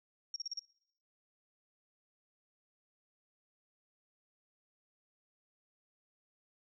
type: tone bursts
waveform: sine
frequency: 5570 Hz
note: F8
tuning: 5 cents flat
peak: -36 dBFS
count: 5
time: 0.34-0.593 s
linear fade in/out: 2 ms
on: 21 ms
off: 37 ms
effects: noise-tail reverb RT60 0.8 s tail -26 dB re dry